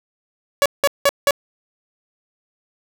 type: tone bursts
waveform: sawtooth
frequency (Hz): 565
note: C#5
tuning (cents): +33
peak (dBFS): -8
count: 4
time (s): 0.62-1.308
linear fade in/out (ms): 0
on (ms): 37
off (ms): 180
effects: none